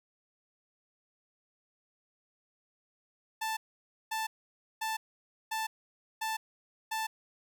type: tone bursts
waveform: sawtooth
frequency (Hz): 882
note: A5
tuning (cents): +4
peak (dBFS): -28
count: 6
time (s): 3.41-7.07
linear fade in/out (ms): 10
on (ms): 160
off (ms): 540
effects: none